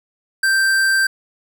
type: tone with hard clipping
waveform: sine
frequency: 1568 Hz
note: G6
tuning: in tune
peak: -15 dBFS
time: 0.43-1.07 s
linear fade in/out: 5 ms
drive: 15 dB
effects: none